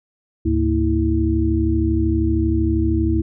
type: tone cluster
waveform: sine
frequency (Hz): 73.1 / 105.9 / 229.6 / 326.1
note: D2 / G#2 / A#3 / E4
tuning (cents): -7 / +34 / -26 / -19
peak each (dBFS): -19 / -23 / -25 / -19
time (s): 0.45-3.22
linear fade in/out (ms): 10
effects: none